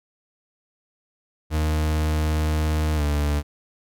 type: tone with pitch glide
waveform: 40% pulse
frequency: 77.3 to 73.38 Hz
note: D#2 to D2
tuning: -11 to -1 cents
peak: -19 dBFS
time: 1.5-3.43 s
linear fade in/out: 50 ms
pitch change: -90 cents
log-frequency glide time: 2.96-3.02 s
effects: none